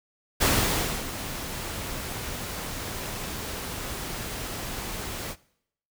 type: noise with ADSR envelope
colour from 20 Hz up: pink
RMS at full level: -21 dBFS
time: 0.4-5.36 s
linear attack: 20 ms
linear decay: 610 ms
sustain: -13 dB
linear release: 57 ms
effects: noise-tail reverb RT60 0.7 s tail -21 dB re dry

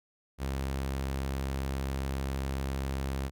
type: tone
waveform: sawtooth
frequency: 67.4 Hz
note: C#2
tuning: 48 cents flat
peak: -27 dBFS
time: 0.38-3.31 s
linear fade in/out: 50 ms
effects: none

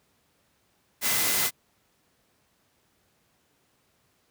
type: tone in noise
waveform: sine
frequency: 2033 Hz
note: B6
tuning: 50 cents sharp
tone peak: -35 dBFS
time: 1.01-1.51 s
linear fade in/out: 50 ms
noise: white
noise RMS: -25 dBFS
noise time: 1.01-1.51 s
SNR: -13 dB
effects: pink hiss -68 dBFS RMS until 4.3 s + high-pass 80 Hz 12 dB/octave

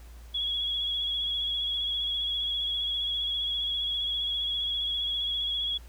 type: tone with vibrato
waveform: sine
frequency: 3342 Hz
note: G#7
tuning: 10 cents sharp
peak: -27 dBFS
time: 0.34-5.78 s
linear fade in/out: 10 ms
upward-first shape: triangle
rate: 15 Hz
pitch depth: 38 cents each way
effects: added 58 Hz sine -44 dBFS peak until 5.88 s + pink hiss -57 dBFS RMS until 5.88 s

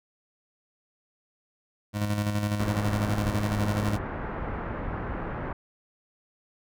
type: tone with tremolo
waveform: 25% pulse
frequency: 103.83 Hz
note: G#2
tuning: in tune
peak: -20 dBFS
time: 1.93-3.99 s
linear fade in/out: 50 ms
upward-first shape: square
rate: 12 Hz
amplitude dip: 45%
type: low-pass noise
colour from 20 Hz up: pink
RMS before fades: -33 dBFS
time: 2.6-5.53 s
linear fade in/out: 5 ms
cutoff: 1700 Hz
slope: 24 dB/octave
effects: none

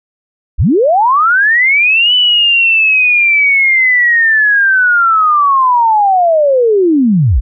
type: linear two-way sweep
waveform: sine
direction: up then down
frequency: 30.57 to 3000 to 40.4 Hz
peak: -6 dBFS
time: 0.58-7.41 s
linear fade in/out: 20 ms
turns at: 2.14 s
effects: none

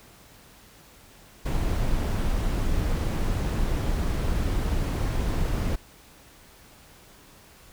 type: noise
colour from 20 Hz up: brown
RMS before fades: -25 dBFS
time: 1.45-5.76 s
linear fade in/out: 10 ms
effects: pink hiss -52 dBFS RMS until 7.72 s

